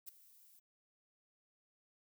violet noise with ADSR envelope, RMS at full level -45 dBFS, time 0.06-0.6 s, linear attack 28 ms, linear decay 4 ms, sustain -19 dB, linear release 13 ms, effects none

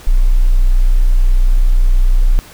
sine tone, 30.77 Hz, B0, 5 cents flat, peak -6 dBFS, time 0.07-2.39 s, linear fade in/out 0 ms, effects pink hiss -38 dBFS RMS until 2.53 s

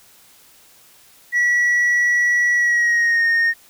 sine tone with pitch glide, 1938 to 1845.1 Hz, B6 to A#6, -33 to -18 cents, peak -11 dBFS, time 1.32-3.54 s, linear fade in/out 50 ms, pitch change -85 cents, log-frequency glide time 2.55-3.25 s, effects tanh soft clip ceiling -13 dBFS + white hiss -50 dBFS RMS until 3.69 s

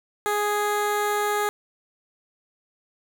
15% pulse tone with notch filter, 415.3 Hz, G#4, in tune, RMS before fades -24 dBFS, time 0.26-1.49 s, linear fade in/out 0 ms, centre 4800 Hz, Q 1.9, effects none

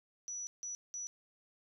sine tone bursts at uneven times, 5900 Hz, F#8, 6 cents flat, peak -39 dBFS, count 3, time 0.28-0.47 / 0.63-0.75 / 0.94-1.07 s, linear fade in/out 0 ms, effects none

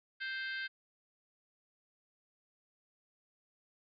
harmonic tone, 523.3 Hz, C5, in tune, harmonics 3 / 4 / 5 / 6 / 7 / 8 / 9, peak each -38 / -46 / -50 / -49 / -51 / -53 / -52 dBFS, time 0.2-0.68 s, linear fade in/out 20 ms, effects none

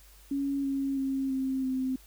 sine tone with pitch steps, 278.2 / 273.6 / 269 / 264.6 / 260.2 Hz, C#4 / C#4 / C4 / C4 / C4, +6 / -23 / +48 / +20 / -9 cents, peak -27 dBFS, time 0.31-1.96 s, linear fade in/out 5 ms, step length 330 ms, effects added 50 Hz sine -54 dBFS peak until 2.06 s + white hiss -58 dBFS RMS until 2.06 s

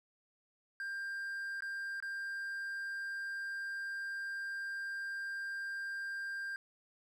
triangle tone with dropouts, 1592 Hz, G6, 26 cents sharp, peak -36 dBFS, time 0.8-6.56 s, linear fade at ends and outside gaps 1 ms, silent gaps 1.606-1.622 / 2.002-2.025 s, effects none

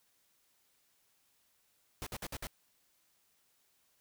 pink noise bursts, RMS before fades -41 dBFS, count 5, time 2.02-2.469 s, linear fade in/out 0 ms, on 45 ms, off 56 ms, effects white hiss -73 dBFS RMS until 4 s

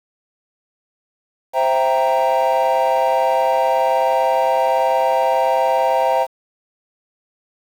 triangle chord, C dominant seventh, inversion none, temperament equal with one note detuned, 523.3 / 662.7 / 784 / 932.3 Hz, C5 / E5 / G5 / Bb5, 0 / +9 / 0 / 0 cents, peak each -17 dBFS, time 1.53-6.27 s, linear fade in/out 50 ms, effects tanh soft clip ceiling -5 dBFS + 7-bit

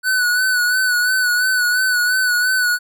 square tone with vibrato, 1488 Hz, F#6, 9 cents sharp, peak -15 dBFS, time 0.03-2.79 s, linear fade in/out 50 ms, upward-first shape sine, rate 2.9 Hz, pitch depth 42 cents each way, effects none

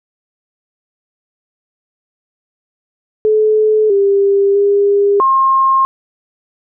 sine tone with pitch steps, 430.7 / 397.7 / 403.5 / 1068 Hz, A4 / G4 / G#4 / C6, -37 / +25 / -50 / +35 cents, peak -8 dBFS, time 3.25-5.85 s, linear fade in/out 0 ms, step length 650 ms, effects none

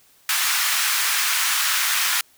pink high-pass noise, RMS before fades -21 dBFS, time 0.29-2.21 s, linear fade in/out 2 ms, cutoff 1200 Hz, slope 24 dB/octave, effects white hiss -56 dBFS RMS until 2.37 s

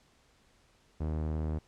sawtooth tone with low-pass filter, 77.78 Hz, D#2, in tune, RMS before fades -33 dBFS, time 1-1.59 s, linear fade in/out 10 ms, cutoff 810 Hz, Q 0.51, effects pink hiss -66 dBFS RMS until 1.67 s + low-pass 8000 Hz 12 dB/octave

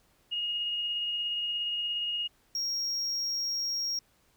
sine tone with tremolo, 2865 Hz, F7, 44 cents sharp, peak -28 dBFS, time 0.31-2.28 s, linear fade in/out 20 ms, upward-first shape triangle, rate 17 Hz, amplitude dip 25%
triangle tone, 5588 Hz, F8, in tune, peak -28 dBFS, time 2.55-3.99 s, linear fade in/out 2 ms
effects pink hiss -67 dBFS RMS until 4.36 s

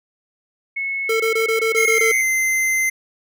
sine tone, 2193 Hz, C#7, 19 cents flat, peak -21 dBFS, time 0.76-2.22 s, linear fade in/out 10 ms
square tone bursts, 448.2 Hz, A4, 32 cents sharp, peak -18 dBFS, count 8, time 1.09-2.117 s, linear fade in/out 5 ms, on 110 ms, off 21 ms
square tone with pitch glide, 2151 to 2072 Hz, C7 to C7, +47 to -17 cents, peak -17 dBFS, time 1.76-2.9 s, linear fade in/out 10 ms, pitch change -64 cents, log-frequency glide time 1.9-2.06 s
effects none

